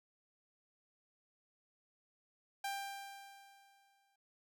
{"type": "tone with exponential decay", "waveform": "sawtooth", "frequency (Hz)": 792, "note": "G5", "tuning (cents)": 18, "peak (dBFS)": -33, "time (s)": [2.64, 4.16], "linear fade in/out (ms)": 5, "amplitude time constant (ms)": 330, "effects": []}